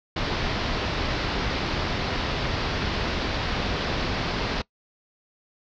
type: low-pass noise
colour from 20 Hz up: pink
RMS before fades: -27 dBFS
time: 0.16-4.62 s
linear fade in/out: 5 ms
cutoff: 5100 Hz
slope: 48 dB/octave
effects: noise-tail reverb RT60 0.1 s tail -22 dB re dry